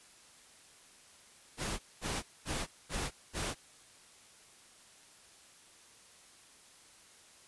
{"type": "noise bursts", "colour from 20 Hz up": "pink", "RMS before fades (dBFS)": -36, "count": 5, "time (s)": [1.57, 3.55], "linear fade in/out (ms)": 50, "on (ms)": 220, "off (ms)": 220, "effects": ["white hiss -59 dBFS RMS until 7.47 s", "resampled to 24000 Hz"]}